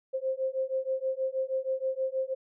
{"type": "beating tone pair", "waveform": "sine", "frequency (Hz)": [523.3, 529.6], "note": ["C5", "C5"], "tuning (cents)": [0, 21], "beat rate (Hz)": 6.3, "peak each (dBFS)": -31, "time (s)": [0.13, 2.35], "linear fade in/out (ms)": 20, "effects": []}